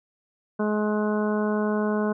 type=harmonic tone; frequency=211.3 Hz; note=G#3; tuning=30 cents sharp; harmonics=1 / 2 / 3 / 4 / 5 / 6 / 7; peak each=-24 / -27 / -31 / -37 / -34 / -41 / -36 dBFS; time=0.59-2.13 s; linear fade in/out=10 ms; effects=none